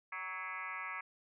sine tone with frequency modulation, 1661.2 Hz, G#6, in tune, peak -39 dBFS, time 0.12-1.01 s, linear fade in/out 5 ms, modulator 181 Hz, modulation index 3.9, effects none

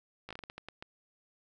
slowing click train, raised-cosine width 0.3 ms, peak -27 dBFS, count 10, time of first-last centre 0.29-0.825 s, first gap 16 ms, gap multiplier 1.31, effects none

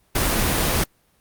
pink noise, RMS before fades -20 dBFS, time 0.15-0.84 s, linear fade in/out 5 ms, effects pink hiss -62 dBFS RMS until 1.2 s + Opus 24 kbps

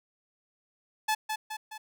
sawtooth tone with echo, 865 Hz, A5, 30 cents flat, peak -21 dBFS, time 1.08-1.15 s, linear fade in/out 10 ms, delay 210 ms, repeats 3, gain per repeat -5 dB, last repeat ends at 1.78 s, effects none

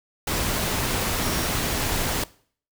sine tone in noise, 5588 Hz, F8, in tune, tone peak -36 dBFS, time 1.23-1.47 s, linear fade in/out 5 ms, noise pink, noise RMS -25 dBFS, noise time 0.27-2.24 s, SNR -14 dB, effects noise-tail reverb RT60 0.5 s tail -20 dB re dry

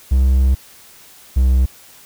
triangle tone pair in turn, 65.41 / 64.25 Hz, C2 / C2, 0 / -31 cents, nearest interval unison, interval 31 cents, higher first, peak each -8 dBFS, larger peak neither, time 0.11-0.55 / 1.36-1.66 s, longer first, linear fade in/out 10 ms, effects white hiss -44 dBFS RMS until 2.05 s

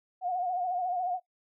sine tone with vibrato, 725 Hz, F#5, 35 cents flat, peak -28 dBFS, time 0.21-1.2 s, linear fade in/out 50 ms, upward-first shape sine, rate 14 Hz, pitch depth 60 cents each way, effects noise-tail reverb RT60 0.1 s tail -17 dB re dry

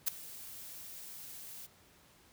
blue noise with ADSR envelope, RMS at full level -28 dBFS, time 0.06-1.67 s, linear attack 21 ms, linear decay 5 ms, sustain -20 dB, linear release 20 ms, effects pink hiss -63 dBFS RMS until 2.32 s + high-pass 60 Hz 12 dB/octave

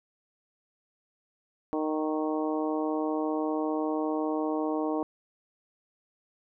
harmonic tone with a mistuned harmonic, 154.8 Hz, D#3, 9 cents flat, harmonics 2 / 3 / 4 / 5 / 6 / 7, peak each -29 / -33 / -35 / -37 / -39 / -40 dBFS, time 1.73-5.03 s, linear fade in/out 0 ms, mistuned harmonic 7, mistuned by +20 cents, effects none

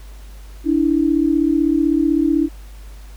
sine tone pair together, 290 / 325.9 Hz, D4 / E4, -22 / -20 cents, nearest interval major second, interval 202 cents, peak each -16 dBFS, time 0.64-2.49 s, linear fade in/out 50 ms, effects added 50 Hz sine -34 dBFS peak until 3.16 s + pink hiss -48 dBFS RMS until 3.16 s

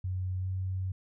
sine tone with pitch glide, 92.5 to 93.79 Hz, F#2 to F#2, 0 to +24 cents, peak -30 dBFS, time 0.04-0.92 s, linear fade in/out 5 ms, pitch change +24 cents, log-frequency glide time 0.4-0.47 s, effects none

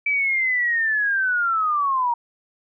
sine linear sweep, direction down, 2319 to 932.3 Hz, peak -18 dBFS, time 0.06-2.14 s, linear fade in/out 5 ms, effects none

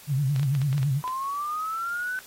sine tone with vibrato, 138.59 Hz, C#3, in tune, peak -21 dBFS, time 0.07-1.02 s, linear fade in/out 50 ms, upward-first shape sine, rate 9 Hz, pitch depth 120 cents each way
clicks, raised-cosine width 0.2 ms, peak -21 dBFS, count 9, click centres 0.362 / 0.396 / 0.431 / 0.551 / 0.617 / 0.729 / 0.78 / 0.83 / 1.078 s
sine linear sweep, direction up, 1000 to 1525 Hz, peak -27 dBFS, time 1.04-2.19 s, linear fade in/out 0 ms
effects white hiss -48 dBFS RMS until 2.26 s + AAC 48 kbps

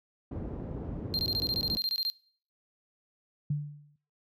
pink low-pass noise, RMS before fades -35 dBFS, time 0.31-1.77 s, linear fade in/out 5 ms, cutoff 380 Hz, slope 12 dB/octave
triangle tone bursts, 4186 Hz, C8, in tune, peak -26 dBFS, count 14, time 1.14-2.1 s, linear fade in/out 0 ms, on 50 ms, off 20 ms
sine tone with exponential decay, 146.83 Hz, D3, in tune, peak -24 dBFS, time 3.5-3.96 s, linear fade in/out 5 ms, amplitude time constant 99 ms
effects noise-tail reverb RT60 0.5 s tail -22 dB re dry + high-pass 60 Hz 12 dB/octave

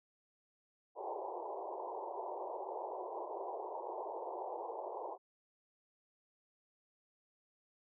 white band-pass noise, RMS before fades -43 dBFS, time 0.95-5.18 s, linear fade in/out 50 ms, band 350 to 990 Hz, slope 96 dB/octave, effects none

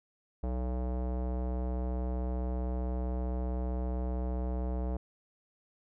square tone with low-pass filter, 62.3 Hz, B1, 16 cents sharp, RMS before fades -33 dBFS, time 0.43-4.97 s, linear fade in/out 5 ms, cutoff 670 Hz, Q 1.7, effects none

